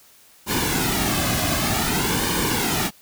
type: noise with flanger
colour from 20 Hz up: pink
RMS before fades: -22 dBFS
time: 0.46-2.91 s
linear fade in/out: 50 ms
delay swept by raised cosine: 1.5 to 2.2 ms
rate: 0.54 Hz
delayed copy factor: -0.65
effects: white hiss -52 dBFS RMS until 3.01 s